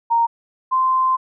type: tone pair in turn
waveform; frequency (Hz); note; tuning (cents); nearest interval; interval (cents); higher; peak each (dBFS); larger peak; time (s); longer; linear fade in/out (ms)
sine; 929 / 1039.5; A#5 / C6; -6 / -12; major second; 194; second; -13 / -14; first; 0.1-0.27 / 0.71-1.17; second; 20
effects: none